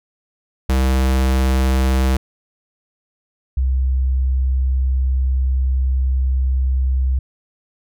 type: tone pair in turn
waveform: square / sine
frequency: 65.41 / 65.05 Hz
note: C2 / C2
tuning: 0 / -9 cents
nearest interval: unison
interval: 9 cents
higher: first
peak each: -14 dBFS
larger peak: neither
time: 0.69-2.17 / 3.57-7.19 s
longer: second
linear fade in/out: 5 ms
effects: none